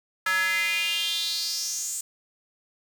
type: tone with high-pass filter sweep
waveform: square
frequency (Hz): 187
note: F#3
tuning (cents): +19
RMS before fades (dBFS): -27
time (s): 0.26-2.01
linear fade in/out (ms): 5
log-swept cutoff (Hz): 1500 to 7900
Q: 5.1
effects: 9-bit